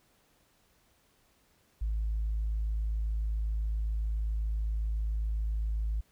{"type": "tone", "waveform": "sine", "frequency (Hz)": 53.7, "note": "A1", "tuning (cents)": -41, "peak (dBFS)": -27, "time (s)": [1.81, 6.01], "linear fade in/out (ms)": 10, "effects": ["tanh soft clip ceiling -25 dBFS", "pink hiss -68 dBFS RMS until 6.11 s"]}